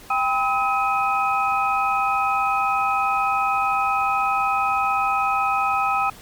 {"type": "tone cluster", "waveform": "sine", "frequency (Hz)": [792, 1004, 1280, 2509], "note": ["G5", "B5", "D#6", "D#7"], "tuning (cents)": [18, 28, 49, 14], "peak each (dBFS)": [-22, -29, -21, -27], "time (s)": [0.1, 6.1], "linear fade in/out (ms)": 5, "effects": ["pink hiss -44 dBFS RMS until 6.21 s", "MP3 96 kbps"]}